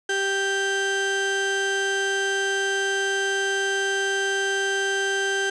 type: tone pair together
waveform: 35% pulse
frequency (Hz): 392 / 1568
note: G4 / G6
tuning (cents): 0 / 0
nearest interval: 2 octaves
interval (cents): 2400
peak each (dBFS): -24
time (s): 0.09-5.5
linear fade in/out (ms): 5
effects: resampled to 22050 Hz + 8-bit